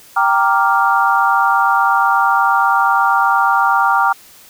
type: chord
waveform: sine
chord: G minor seventh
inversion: none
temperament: equal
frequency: 784 / 932.3 / 1174.7 / 1396.9 Hz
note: G5 / Bb5 / D6 / F6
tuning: 0 / 0 / 0 / 0 cents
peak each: -16 dBFS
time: 0.16-4.13 s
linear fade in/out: 10 ms
effects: white hiss -43 dBFS RMS until 4.49 s